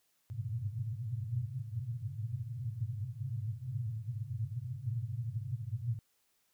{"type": "band-pass noise", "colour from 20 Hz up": "white", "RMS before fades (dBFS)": -38, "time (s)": [0.3, 5.99], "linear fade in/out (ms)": 0, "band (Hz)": [100, 130], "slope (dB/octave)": 96, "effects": ["white hiss -75 dBFS RMS until 6.53 s"]}